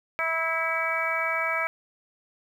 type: harmonic tone with a mistuned harmonic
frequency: 326 Hz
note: E4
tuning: 19 cents flat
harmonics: 2 / 3 / 4 / 5 / 6 / 7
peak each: -32 / -35 / -30 / -33 / -34 / -28 dBFS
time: 0.19-1.67 s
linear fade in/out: 0 ms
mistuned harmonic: 6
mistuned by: +17 cents
effects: 9-bit